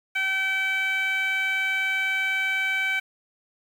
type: tone with band-pass filter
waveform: 15% pulse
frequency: 768 Hz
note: G5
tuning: 36 cents flat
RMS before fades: -25 dBFS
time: 0.15-3 s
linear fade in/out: 10 ms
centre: 2000 Hz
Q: 5.8
effects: 8-bit